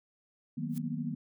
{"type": "chord", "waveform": "sine", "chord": "B major seventh", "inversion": "first", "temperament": "equal", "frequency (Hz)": [155.56, 185, 233.1, 246.9], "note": ["D#3", "F#3", "A#3", "B3"], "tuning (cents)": [0, 0, 0, 0], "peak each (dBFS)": [-37, -41, -37, -38], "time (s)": [0.57, 1.15], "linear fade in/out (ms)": 10}
{"type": "noise with exponential growth", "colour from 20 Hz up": "blue", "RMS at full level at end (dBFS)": -43, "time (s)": [0.69, 0.78], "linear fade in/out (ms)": 1, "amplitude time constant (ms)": 19}
{"effects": []}